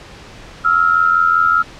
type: tone pair together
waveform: sine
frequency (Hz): 1307.9 / 1393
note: E6 / F6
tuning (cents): -14 / -5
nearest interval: minor second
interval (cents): 109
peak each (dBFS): -13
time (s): 0.64-1.63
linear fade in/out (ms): 20
effects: pink hiss -37 dBFS RMS until 1.79 s + low-pass 5000 Hz 12 dB/octave